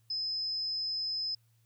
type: tone with amplitude modulation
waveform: sine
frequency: 5100 Hz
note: D#8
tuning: 42 cents sharp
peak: -30 dBFS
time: 0.1-1.35 s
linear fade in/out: 5 ms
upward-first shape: sine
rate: 169 Hz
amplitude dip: 30%
effects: added 114 Hz sine -65 dBFS peak until 1.65 s + white hiss -75 dBFS RMS until 1.65 s